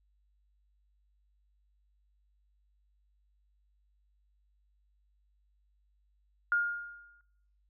sine tone with exponential decay, 1417 Hz, F6, 25 cents sharp, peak -23 dBFS, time 6.52-7.21 s, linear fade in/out 1 ms, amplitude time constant 150 ms, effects noise-tail reverb RT60 0.7 s tail -21 dB re dry + added 50 Hz sine -68 dBFS peak until 7.69 s

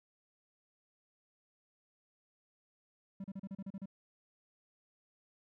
triangle tone bursts, 194.6 Hz, G3, 12 cents flat, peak -38 dBFS, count 9, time 3.2-3.858 s, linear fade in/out 5 ms, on 42 ms, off 35 ms, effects none

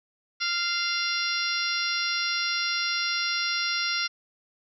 harmonic tone, 695 Hz, F5, 9 cents flat, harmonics 2 / 3 / 4 / 5 / 6 / 7 / 8, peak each -31 / -32 / -34 / -35 / -33 / -33 / -32 dBFS, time 0.4-4.08 s, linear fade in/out 20 ms, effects none

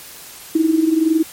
sine tone with amplitude modulation, 320 Hz, D#4, 49 cents sharp, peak -9 dBFS, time 0.55-1.23 s, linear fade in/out 5 ms, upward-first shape sine, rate 21.6 Hz, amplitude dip 70%, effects white hiss -37 dBFS RMS until 1.32 s + MP3 64 kbps

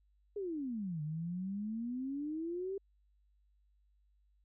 sine exponential two-way sweep, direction down then up, 422.7 to 148.5 to 398.6 Hz, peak -36 dBFS, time 0.36-2.78 s, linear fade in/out 5 ms, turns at 1.02 s, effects added 50 Hz sine -68 dBFS peak until 4.44 s

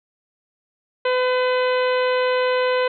harmonic tone, 505 Hz, B4, 39 cents sharp, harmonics 1 / 2 / 3 / 4 / 5 / 6 / 7 / 8, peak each -18 / -25 / -28 / -31 / -32 / -34 / -40 / -37 dBFS, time 1.05-2.88 s, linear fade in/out 5 ms, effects none

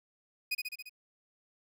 30% pulse tone with echo, 2489 Hz, D#7, in tune, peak -27 dBFS, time 0.51-0.55 s, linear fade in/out 10 ms, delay 69 ms, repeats 5, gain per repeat -3 dB, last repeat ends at 0.895 s, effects none

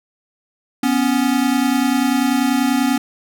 square tone pair together, 247 / 277.2 Hz, B3 / C#4, 0 / 0 cents, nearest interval major second, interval 200 cents, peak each -18 dBFS, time 0.83-2.98 s, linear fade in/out 5 ms, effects none

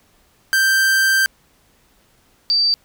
45% pulse / sine tone pair in turn, 1568 / 4647 Hz, G6 / D8, 0 / -19 cents, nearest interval octave + perfect fifth, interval 1881 cents, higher second, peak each -13 dBFS, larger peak neither, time 0.53-1.26 / 2.5-2.74 s, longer first, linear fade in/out 0 ms, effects pink hiss -57 dBFS RMS until 2.84 s

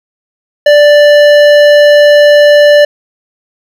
sine tone with hard clipping, 587.3 Hz, D5, in tune, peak -3 dBFS, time 0.66-2.85 s, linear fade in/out 5 ms, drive 13 dB, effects none

